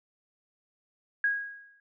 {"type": "tone with exponential decay", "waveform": "sine", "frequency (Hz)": 1645, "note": "G#6", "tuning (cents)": -17, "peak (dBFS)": -21, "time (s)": [1.24, 1.8], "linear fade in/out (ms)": 2, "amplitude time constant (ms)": 120, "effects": []}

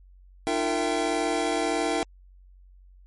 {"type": "tone cluster", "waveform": "square", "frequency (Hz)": [303, 344.6, 458, 667, 782], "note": ["D#4", "F4", "A#4", "E5", "G5"], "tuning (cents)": [-46, -23, -31, 20, -4], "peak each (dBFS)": -31, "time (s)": [0.47, 2.03], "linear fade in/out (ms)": 0, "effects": ["added 46 Hz sine -49 dBFS peak until 3.06 s", "MP3 48 kbps"]}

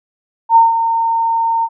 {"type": "tone with ADSR envelope", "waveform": "sine", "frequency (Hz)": 914, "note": "A#5", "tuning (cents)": -34, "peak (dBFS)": -3, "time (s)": [0.49, 1.69], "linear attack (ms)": 69, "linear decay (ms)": 160, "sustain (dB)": -9, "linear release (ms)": 53, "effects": []}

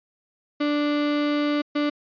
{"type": "tone bursts at uneven times", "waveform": "35% pulse", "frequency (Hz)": 293.7, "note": "D4", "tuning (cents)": 0, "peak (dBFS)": -19, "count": 2, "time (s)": [[0.6, 1.62], [1.75, 1.9]], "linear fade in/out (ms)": 10, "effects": ["resampled to 11025 Hz"]}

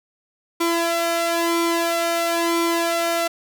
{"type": "tone with flanger", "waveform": "sawtooth", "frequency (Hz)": 337.2, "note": "E4", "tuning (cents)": 39, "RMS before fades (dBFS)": -21, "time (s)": [0.6, 3.28], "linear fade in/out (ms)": 10, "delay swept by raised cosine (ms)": [0.88, 1.62], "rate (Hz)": 1, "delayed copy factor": 0.7, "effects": []}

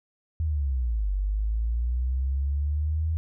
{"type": "linear two-way sweep", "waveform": "sine", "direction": "down then up", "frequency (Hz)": [81.4, 47.39, 81.4], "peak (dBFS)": -23, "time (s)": [0.4, 3.17], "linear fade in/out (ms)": 0, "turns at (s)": 1.12, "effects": []}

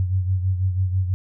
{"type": "beating tone pair", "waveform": "sine", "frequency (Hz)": [92.5, 98.6], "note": ["F#2", "G2"], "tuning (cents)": [0, 11], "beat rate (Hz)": 6.1, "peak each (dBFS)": [-19, -27], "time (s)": [0, 1.14], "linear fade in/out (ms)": 0, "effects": []}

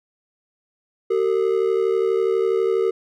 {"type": "ring-modulated tone", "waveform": "triangle", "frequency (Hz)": 417.5, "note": "G#4", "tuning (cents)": 9, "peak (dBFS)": -12, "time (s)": [1.1, 2.91], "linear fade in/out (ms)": 10, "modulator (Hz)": 36.1, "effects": []}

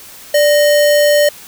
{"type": "tone with sample-and-hold", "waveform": "sine", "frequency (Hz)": 587.3, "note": "D5", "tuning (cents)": 0, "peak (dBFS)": -7, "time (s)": [0.34, 1.29], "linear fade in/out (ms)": 5, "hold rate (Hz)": 2450, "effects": ["white hiss -36 dBFS RMS until 1.47 s"]}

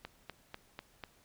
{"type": "click train", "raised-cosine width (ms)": 0.3, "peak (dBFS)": -26, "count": 5, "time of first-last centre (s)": [0.05, 1.038], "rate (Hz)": 4.05, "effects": ["pink hiss -66 dBFS RMS until 1.24 s"]}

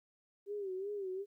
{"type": "tone with vibrato", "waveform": "sine", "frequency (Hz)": 392.2, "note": "G4", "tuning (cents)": 1, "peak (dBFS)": -37, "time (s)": [0.46, 1.26], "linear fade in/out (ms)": 50, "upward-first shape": "sine", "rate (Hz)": 2.7, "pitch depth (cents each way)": 100, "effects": ["13-bit"]}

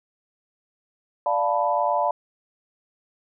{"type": "chord", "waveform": "sine", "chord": "B half-diminished seventh", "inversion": "first", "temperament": "equal", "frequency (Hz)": [587.3, 698.5, 880, 987.8], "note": ["D5", "F5", "A5", "B5"], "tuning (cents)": [0, 0, 0, 0], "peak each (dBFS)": -25, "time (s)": [1.26, 2.11], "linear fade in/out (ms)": 2, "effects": []}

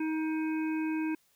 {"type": "harmonic tone", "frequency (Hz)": 315, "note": "D#4", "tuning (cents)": 21, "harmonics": [1, 3, 5, 7, 8], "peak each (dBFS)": [-29, -43, -44, -49, -44], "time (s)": [0, 1.15], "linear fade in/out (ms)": 5, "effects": ["white hiss -69 dBFS RMS until 1.35 s"]}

